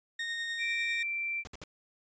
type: tone with tremolo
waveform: 30% pulse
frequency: 1851 Hz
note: A#6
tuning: 13 cents flat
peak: -29 dBFS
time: 0.19-1.03 s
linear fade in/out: 5 ms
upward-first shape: triangle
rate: 10 Hz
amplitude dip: 30%
type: tone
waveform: sine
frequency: 2349 Hz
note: D7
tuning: in tune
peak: -31 dBFS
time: 0.58-1.44 s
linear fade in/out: 50 ms
type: noise bursts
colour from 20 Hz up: pink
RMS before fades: -44 dBFS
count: 3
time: 1.45-1.638 s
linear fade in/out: 0 ms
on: 22 ms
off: 61 ms
effects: resampled to 16000 Hz